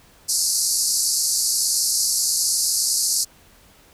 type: band-pass noise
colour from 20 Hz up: pink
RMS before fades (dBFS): -21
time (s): 0.28-3.25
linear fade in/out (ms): 20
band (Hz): 4400 to 12000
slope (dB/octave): 96
effects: pink hiss -52 dBFS RMS until 3.93 s